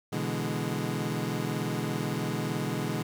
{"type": "chord", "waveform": "25% pulse", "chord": "E dominant seventh", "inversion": "second", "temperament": "equal", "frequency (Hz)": [123.47, 146.83, 164.81, 207.7], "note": ["B2", "D3", "E3", "G#3"], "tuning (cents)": [0, 0, 0, 0], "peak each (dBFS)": -31, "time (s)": [0.12, 3.03], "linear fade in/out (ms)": 10, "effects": []}